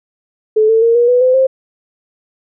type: tone with pitch steps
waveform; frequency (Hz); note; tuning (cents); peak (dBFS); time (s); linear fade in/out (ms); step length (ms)
sine; 432.9 / 447.4 / 462.4 / 477.8 / 493.8 / 510.4 / 527.4; A4 / A4 / A#4 / A#4 / B4 / C5 / C5; -28 / +29 / -14 / +43 / 0 / -43 / +14; -7; 0.56-1.47; 10; 130
effects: none